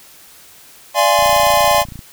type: chord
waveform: square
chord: D half-diminished seventh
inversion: none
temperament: equal with one note detuned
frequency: 587.3 / 686.5 / 830.6 / 1046.5 Hz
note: D5 / F5 / Ab5 / C6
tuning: 0 / -30 / 0 / 0 cents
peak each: -17 dBFS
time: 0.94-1.85 s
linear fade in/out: 50 ms
type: click train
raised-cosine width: 5 ms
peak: -20 dBFS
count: 24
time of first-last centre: 1.19-1.991 s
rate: 28.7 Hz
type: noise bursts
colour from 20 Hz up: blue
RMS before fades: -26 dBFS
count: 12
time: 1.25-1.826 s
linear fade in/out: 0 ms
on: 26 ms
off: 24 ms
effects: white hiss -43 dBFS RMS until 2.12 s